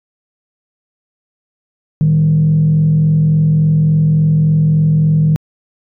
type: tone with frequency modulation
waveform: sine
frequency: 155.5 Hz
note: D#3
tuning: 1 cent flat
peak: -7 dBFS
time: 2.01-5.36 s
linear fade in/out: 0 ms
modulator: 43.5 Hz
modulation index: 0.41
effects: tanh soft clip ceiling -4 dBFS